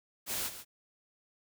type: noise with echo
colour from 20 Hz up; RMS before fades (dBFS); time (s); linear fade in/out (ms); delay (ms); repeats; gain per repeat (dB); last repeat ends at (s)
white; -35; 0.26-0.51; 50; 140; 1; -11; 0.65
effects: none